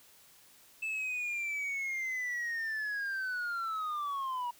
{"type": "linear sweep", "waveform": "sine", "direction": "down", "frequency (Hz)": [2637, 950], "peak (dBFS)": -30, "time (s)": [0.82, 4.51], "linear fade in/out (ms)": 10, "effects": ["tanh soft clip ceiling -32 dBFS", "white hiss -60 dBFS RMS until 4.59 s"]}